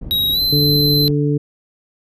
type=low-pass noise; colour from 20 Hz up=pink; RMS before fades=-30 dBFS; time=0.01-1.12 s; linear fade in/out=10 ms; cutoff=300 Hz; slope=12 dB/octave
type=tone with pitch glide; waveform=square; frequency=3819 to 4070 Hz; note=A#7 to C8; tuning=+41 to -49 cents; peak=-15 dBFS; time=0.11-1.08 s; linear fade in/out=0 ms; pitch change=+110 cents; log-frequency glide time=0.32-0.4 s
type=harmonic tone; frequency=146 Hz; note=D3; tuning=10 cents flat; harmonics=1 / 2 / 3; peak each=-16 / -19 / -21 dBFS; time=0.52-1.38 s; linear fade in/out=10 ms
effects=none